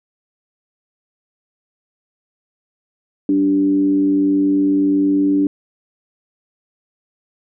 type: tone with frequency modulation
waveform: sine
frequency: 291.9 Hz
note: D4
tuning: 10 cents flat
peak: -12 dBFS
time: 3.29-5.47 s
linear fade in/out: 2 ms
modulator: 98.6 Hz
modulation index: 0.41
effects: none